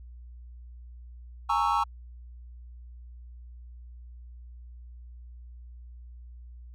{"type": "chord", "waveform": "triangle", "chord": "A# half-diminished seventh", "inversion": "third", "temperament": "equal with one note detuned", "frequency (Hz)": [830.6, 917.4, 1108.7, 1318.5], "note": ["G#5", "A#5", "C#6", "E6"], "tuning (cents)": [0, -28, 0, 0], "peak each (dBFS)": [-27, -26, -26, -28], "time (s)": [1.49, 1.84], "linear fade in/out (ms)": 10, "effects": ["added 60 Hz sine -43 dBFS peak until 6.74 s"]}